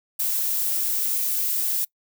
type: noise with high-pass filter sweep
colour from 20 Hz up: violet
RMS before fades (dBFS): -24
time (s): 0.19-1.85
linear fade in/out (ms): 10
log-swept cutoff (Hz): 670 to 270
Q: 4.5
effects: noise-tail reverb RT60 0.1 s tail -24 dB re dry